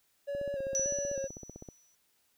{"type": "tone with vibrato", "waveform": "triangle", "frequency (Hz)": 554.4, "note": "C#5", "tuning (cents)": 0, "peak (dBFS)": -31, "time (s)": [0.27, 1.28], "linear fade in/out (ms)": 20, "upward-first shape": "square", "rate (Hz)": 1.7, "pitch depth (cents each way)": 36}
{"type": "click train", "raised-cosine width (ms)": 2, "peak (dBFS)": -31, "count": 22, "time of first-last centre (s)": [0.35, 1.688], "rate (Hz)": 15.7}
{"type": "tone with exponential decay", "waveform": "sine", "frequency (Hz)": 5920, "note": "F#8", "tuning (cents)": 0, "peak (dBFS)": -27, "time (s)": [0.75, 1.95], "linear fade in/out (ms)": 0, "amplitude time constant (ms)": 260}
{"effects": ["white hiss -72 dBFS RMS until 2.37 s"]}